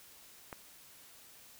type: click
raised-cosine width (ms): 0.5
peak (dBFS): -27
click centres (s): 0.528
effects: white hiss -57 dBFS RMS until 1.59 s